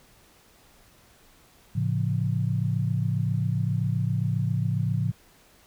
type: chord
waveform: sine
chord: A augmented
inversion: none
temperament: just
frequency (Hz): 110 / 137.5 / 171.88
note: A2 / C#3 / E#3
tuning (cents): 0 / -14 / -27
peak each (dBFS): -26 / -27 / -29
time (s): 1.75-5.12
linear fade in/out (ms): 10
effects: pink hiss -57 dBFS RMS until 5.66 s